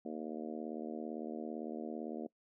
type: harmonic tone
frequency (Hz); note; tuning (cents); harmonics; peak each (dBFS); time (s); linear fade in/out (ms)
77.78; D#2; 0; 3 / 4 / 5 / 6 / 7 / 8 / 9; -43 / -45 / -47 / -49 / -50 / -51 / -52; 0.05-2.27; 5
effects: noise-tail reverb RT60 0.1 s tail -23 dB re dry